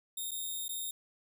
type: tone with dropouts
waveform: 5% pulse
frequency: 3682 Hz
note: A#7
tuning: 22 cents flat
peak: -28 dBFS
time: 0.17-0.91 s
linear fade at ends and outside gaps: 5 ms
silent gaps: 0.31-0.315 / 0.682-0.691 s
effects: none